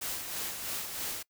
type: noise with tremolo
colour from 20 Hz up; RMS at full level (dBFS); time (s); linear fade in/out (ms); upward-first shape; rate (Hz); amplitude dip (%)
white; -35; 0.01-1.23; 10; sine; 3.1; 45
effects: noise-tail reverb RT60 0.1 s tail -23 dB re dry